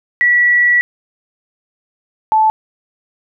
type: tone pair in turn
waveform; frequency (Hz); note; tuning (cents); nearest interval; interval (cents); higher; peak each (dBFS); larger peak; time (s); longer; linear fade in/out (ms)
sine; 1943 / 872.5; B6 / A5; -29 / -15; octave + major second; 1386; first; -8; neither; 0.21-0.81 / 2.32-2.5; first; 0
effects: none